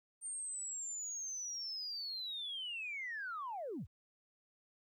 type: linear sweep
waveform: sine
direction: down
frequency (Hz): 8870 to 43.65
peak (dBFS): -39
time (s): 0.21-3.87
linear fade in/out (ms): 50
effects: tanh soft clip ceiling -35 dBFS + 13-bit